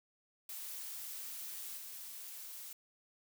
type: noise with level steps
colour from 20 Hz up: blue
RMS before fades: -45 / -48 dBFS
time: 0.49-2.73 s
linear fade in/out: 2 ms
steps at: 1.77 s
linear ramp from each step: 10 ms
effects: none